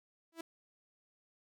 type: tone with exponential growth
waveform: sawtooth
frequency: 329.6 Hz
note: E4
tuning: in tune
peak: -35 dBFS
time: 0.32-0.41 s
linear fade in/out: 5 ms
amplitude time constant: 18 ms
effects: none